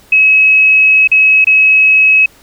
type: tone with dropouts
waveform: sine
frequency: 2564 Hz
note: E7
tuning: 49 cents flat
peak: -4 dBFS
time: 0.12-2.26 s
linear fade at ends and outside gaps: 5 ms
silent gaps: 1.075-1.115 / 1.445-1.469 s
effects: pink hiss -44 dBFS RMS until 2.42 s